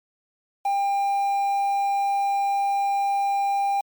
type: tone with quantisation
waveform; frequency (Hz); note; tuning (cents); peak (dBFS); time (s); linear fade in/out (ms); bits
triangle; 797; G5; +28; -18; 0.65-3.81; 5; 7
effects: MP3 96 kbps